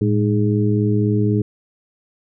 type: harmonic tone with a mistuned harmonic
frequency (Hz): 103.83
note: G#2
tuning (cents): 0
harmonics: 1 / 2 / 3 / 4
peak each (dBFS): -17 / -20 / -22 / -23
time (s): 0.01-1.42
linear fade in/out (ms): 5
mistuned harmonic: 1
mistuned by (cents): +120
effects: none